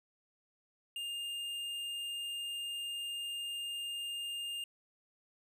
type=tone with tanh clipping; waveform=triangle; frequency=2813 Hz; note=F7; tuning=12 cents sharp; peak=-39 dBFS; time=0.96-4.64 s; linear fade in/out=2 ms; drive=15 dB; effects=none